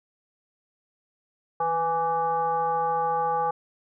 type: tone with frequency modulation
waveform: sine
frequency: 830.6 Hz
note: G#5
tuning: in tune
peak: -22 dBFS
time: 1.6-3.51 s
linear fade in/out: 5 ms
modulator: 335 Hz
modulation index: 0.9
effects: none